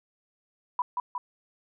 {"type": "tone with echo", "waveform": "sine", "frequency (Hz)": 987.8, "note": "B5", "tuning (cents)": 0, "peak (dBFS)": -23, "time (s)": [0.79, 0.82], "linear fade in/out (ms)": 2, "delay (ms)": 180, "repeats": 2, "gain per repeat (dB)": -3, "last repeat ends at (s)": 1.18, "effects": []}